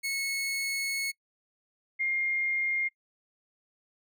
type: tone pair in turn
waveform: sawtooth / sine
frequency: 2193 / 2122 Hz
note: C#7 / C7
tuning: -19 / +24 cents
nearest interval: minor second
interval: 57 cents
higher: first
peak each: -26 dBFS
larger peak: neither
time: 0.03-1.12 / 1.99-2.89 s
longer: first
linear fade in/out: 20 ms
effects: noise-tail reverb RT60 0.1 s tail -25 dB re dry